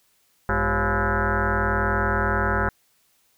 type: tone with frequency modulation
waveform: sine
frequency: 700 Hz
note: F5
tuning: 4 cents sharp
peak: -19 dBFS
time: 0.49-2.69 s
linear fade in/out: 2 ms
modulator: 151 Hz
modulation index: 6.2
effects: white hiss -64 dBFS RMS until 3.37 s